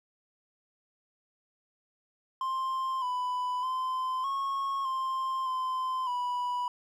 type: tone with pitch steps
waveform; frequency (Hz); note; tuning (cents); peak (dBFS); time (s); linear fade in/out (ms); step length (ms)
triangle; 1051 / 996 / 1031 / 1094 / 1052 / 1033 / 983; C6 / B5 / C6 / C#6 / C6 / C6 / B5; +7 / +14 / -26 / -23 / +9 / -22 / -8; -27; 2.41-6.68; 2; 610
effects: none